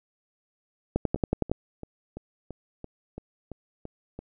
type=two click trains; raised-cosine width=2 ms; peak=-10 / -24 dBFS; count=7 / 10; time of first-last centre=0.96-1.516 / 1.16-4.19 s; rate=10.8 / 2.97 Hz; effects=none